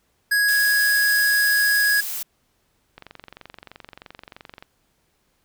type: tone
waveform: square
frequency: 1661.2 Hz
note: G#6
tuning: in tune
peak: -17 dBFS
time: 0.31-2.01 s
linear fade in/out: 10 ms
type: noise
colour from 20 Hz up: blue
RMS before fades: -29 dBFS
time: 0.48-2.23 s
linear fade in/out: 5 ms
type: click train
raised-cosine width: 0.3 ms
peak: -23 dBFS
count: 39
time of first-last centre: 2.98-4.625 s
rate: 23.1 Hz
effects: pink hiss -67 dBFS RMS until 5.44 s